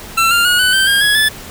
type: tone with pitch steps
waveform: 25% pulse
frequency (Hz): 1345 / 1394.8 / 1446.5 / 1500.1 / 1555.7 / 1613.4 / 1673.2 / 1735.2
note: E6 / F6 / F#6 / F#6 / G6 / G6 / G#6 / A6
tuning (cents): +34 / -3 / -40 / +23 / -14 / +49 / +12 / -25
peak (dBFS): -6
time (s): 0.17-1.29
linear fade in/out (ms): 10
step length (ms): 140
effects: pink hiss -32 dBFS RMS until 1.5 s